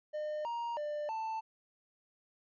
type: tone with pitch steps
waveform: triangle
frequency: 606 / 939 / 595 / 886 Hz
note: D#5 / A#5 / D5 / A5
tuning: -46 / +12 / +22 / +12 cents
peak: -33 dBFS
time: 0.13-1.41 s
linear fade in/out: 20 ms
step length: 320 ms
effects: resampled to 16000 Hz